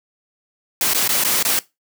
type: noise with dropouts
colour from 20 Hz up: white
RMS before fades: -18 dBFS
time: 0.81-1.59 s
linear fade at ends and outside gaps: 1 ms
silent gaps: 0.935-0.947 / 1.077-1.091 / 1.238-1.248 / 1.427-1.45 s
effects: noise-tail reverb RT60 0.2 s tail -19 dB re dry + high-pass 150 Hz 12 dB/octave